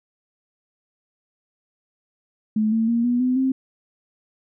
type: tone with pitch steps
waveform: sine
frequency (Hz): 215.8 / 224.6 / 233.7 / 243.2 / 253.1 / 263.4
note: A3 / A3 / A#3 / B3 / B3 / C4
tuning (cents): -33 / +36 / +5 / -26 / +43 / +12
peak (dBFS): -17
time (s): 2.56-3.52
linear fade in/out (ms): 5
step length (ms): 160
effects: none